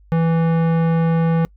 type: tone with tanh clipping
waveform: sine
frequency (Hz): 164.81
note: E3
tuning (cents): 0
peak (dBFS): -16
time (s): 0.12-1.45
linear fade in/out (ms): 0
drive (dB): 18
effects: noise-tail reverb RT60 0.1 s tail -26 dB re dry + added 50 Hz sine -46 dBFS peak until 1.56 s